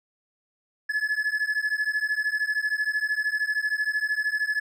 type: beating tone pair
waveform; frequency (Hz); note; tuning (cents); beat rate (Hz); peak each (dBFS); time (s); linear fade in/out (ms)
triangle; 1706 / 1719; G#6 / A6; +46 / -41; 13; -25; 0.89-4.6; 10
effects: none